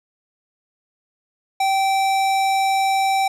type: tone with hard clipping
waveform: sine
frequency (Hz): 776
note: G5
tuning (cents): -18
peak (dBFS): -18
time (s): 1.6-3.28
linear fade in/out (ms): 5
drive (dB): 18
effects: none